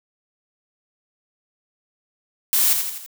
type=noise with echo; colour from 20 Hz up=blue; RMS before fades=-18 dBFS; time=2.53-2.73 s; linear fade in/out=0 ms; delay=83 ms; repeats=4; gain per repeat=-5 dB; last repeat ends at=3.062 s; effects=none